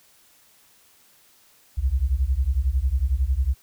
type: beating tone pair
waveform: sine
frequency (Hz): 60.3 / 71.3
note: B1 / C#2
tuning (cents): -41 / +49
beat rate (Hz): 11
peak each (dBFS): -22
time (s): 1.77-3.55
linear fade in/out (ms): 20
effects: white hiss -57 dBFS RMS until 3.62 s